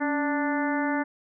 harmonic tone with a mistuned harmonic, 293.7 Hz, D4, in tune, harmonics 1 / 2 / 3 / 4 / 5 / 6 / 7, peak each -26 / -33 / -31 / -38 / -34 / -34 / -39 dBFS, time 0-1.04 s, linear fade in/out 20 ms, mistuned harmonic 1, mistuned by -67 cents, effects none

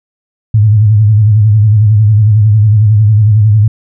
sine tone with vibrato, 106.5 Hz, G#2, 44 cents sharp, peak -3 dBFS, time 0.54-3.68 s, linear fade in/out 5 ms, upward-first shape sine, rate 11 Hz, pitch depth 80 cents each way, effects none

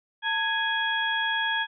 harmonic tone with a mistuned harmonic, 830.6 Hz, G#5, in tune, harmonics 1 / 2 / 3 / 4, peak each -30 / -26 / -38 / -30 dBFS, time 0.22-1.67 s, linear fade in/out 50 ms, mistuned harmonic 1, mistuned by +130 cents, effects none

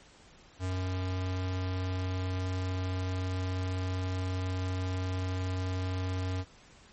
square tone, 92.5 Hz, F#2, in tune, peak -31 dBFS, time 0.59-6.45 s, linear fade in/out 50 ms, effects pink hiss -57 dBFS RMS until 6.92 s + MP3 32 kbps

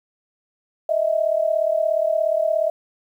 sine tone pair together, 622.3 / 659.3 Hz, D#5 / E5, 0 / 0 cents, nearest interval minor second, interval 100 cents, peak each -20 dBFS, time 0.89-2.7 s, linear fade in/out 5 ms, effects 9-bit

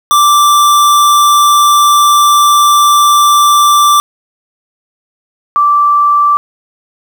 square / sine tone pair in turn, 1174 / 1168 Hz, D6 / D6, -1 / -10 cents, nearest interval unison, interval 9 cents, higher first, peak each -5 dBFS, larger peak neither, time 0.11-4 / 5.56-6.37 s, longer first, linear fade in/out 0 ms, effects 7-bit

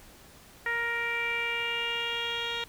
10% pulse tone with low-pass filter sweep, 468.5 Hz, A#4, 9 cents sharp, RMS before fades -31 dBFS, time 0.66-2.64 s, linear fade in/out 2 ms, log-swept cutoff 1900 to 3700 Hz, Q 4.9, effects pink hiss -53 dBFS RMS until 2.68 s

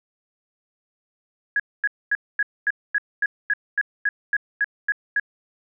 sine tone bursts, 1667 Hz, G#6, 6 cents sharp, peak -17 dBFS, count 14, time 1.56-5.198 s, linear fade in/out 2 ms, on 37 ms, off 240 ms, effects none

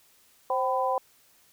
sine tone cluster, 525 / 772 / 1002 Hz, C5 / G5 / B5, +6 / -27 / +25 cents, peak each -28 dBFS, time 0.5-0.98 s, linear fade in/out 2 ms, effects white hiss -61 dBFS RMS until 1.52 s

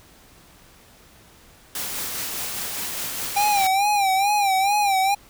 white noise with tremolo, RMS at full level -28 dBFS, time 1.75-3.67 s, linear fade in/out 2 ms, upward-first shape sine, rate 4.9 Hz, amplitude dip 25%
square tone with vibrato, 796 Hz, G5, 26 cents sharp, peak -18 dBFS, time 3.36-5.15 s, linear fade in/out 10 ms, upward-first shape sine, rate 2.3 Hz, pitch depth 88 cents each way
effects pink hiss -51 dBFS RMS until 5.29 s

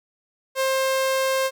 sawtooth tone, 530 Hz, C5, 22 cents sharp, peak -16 dBFS, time 0.55-1.51 s, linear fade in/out 50 ms, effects none

